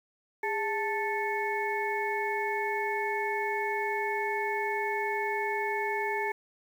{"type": "harmonic tone with a mistuned harmonic", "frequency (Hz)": 440, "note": "A4", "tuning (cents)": 0, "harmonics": [1, 2, 4, 5], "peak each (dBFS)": [-33, -32, -35, -35], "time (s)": [0.43, 6.32], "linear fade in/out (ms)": 5, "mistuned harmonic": 1, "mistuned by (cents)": -120, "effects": ["9-bit"]}